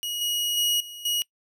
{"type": "tone with level steps", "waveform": "sawtooth", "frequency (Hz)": 2900, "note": "F#7", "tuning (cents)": -35, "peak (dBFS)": [-25, -21, -18, -35, -20], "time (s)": [0.03, 1.22], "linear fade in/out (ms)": 0, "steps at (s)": [0.21, 0.57, 0.8, 1.05], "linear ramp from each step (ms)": 5, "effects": ["noise-tail reverb RT60 0.1 s tail -23 dB re dry"]}